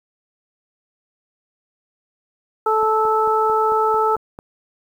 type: harmonic tone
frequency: 436.9 Hz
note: A4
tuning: 12 cents flat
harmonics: 1 / 2 / 3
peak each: -19 / -19 / -19 dBFS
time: 2.66-4.16 s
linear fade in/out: 5 ms
type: click train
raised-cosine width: 1 ms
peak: -20 dBFS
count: 8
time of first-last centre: 2.83-4.389 s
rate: 4.49 Hz
effects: 8-bit